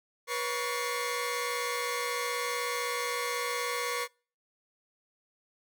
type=tone cluster; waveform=sawtooth; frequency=484.8 / 544 / 1124 / 1781 / 2102 Hz; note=B4 / C#5 / C#6 / A6 / C7; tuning=-32 / -33 / +24 / +21 / +7 cents; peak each=-31 / -39 / -31 / -39 / -34 dBFS; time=0.27-4.08 s; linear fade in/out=50 ms; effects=noise-tail reverb RT60 0.4 s tail -26 dB re dry